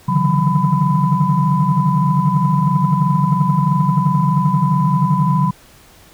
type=tone cluster; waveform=sine; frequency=139.9 / 150.4 / 162.7 / 185.8 / 1001 Hz; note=C#3 / D3 / E3 / F#3 / B5; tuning=+16 / +42 / -22 / +7 / +23 cents; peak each=-18 dBFS; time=0.08-5.51 s; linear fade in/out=10 ms; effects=tanh soft clip ceiling -2 dBFS + pink hiss -46 dBFS RMS until 6.13 s